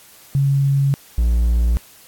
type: tone pair in turn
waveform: sine / triangle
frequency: 138.59 / 58.27 Hz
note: C#3 / A#1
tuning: 0 / 0 cents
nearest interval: octave + minor third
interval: 1500 cents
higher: first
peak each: -13 / -11 dBFS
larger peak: second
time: 0.35-0.94 / 1.18-1.77 s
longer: neither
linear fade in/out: 0 ms
effects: white hiss -46 dBFS RMS until 2.07 s + AAC 64 kbps